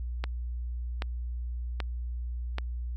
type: click train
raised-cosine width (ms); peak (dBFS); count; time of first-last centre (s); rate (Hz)
0.3; -16; 4; 0.24-2.584; 1.28
effects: added 60 Hz sine -31 dBFS peak until 2.96 s + MP3 96 kbps